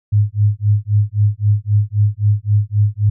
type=tone with tremolo; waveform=sine; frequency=104.1 Hz; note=G#2; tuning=5 cents sharp; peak=-8 dBFS; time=0.12-3.1 s; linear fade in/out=10 ms; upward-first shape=sine; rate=3.8 Hz; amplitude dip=100%; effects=none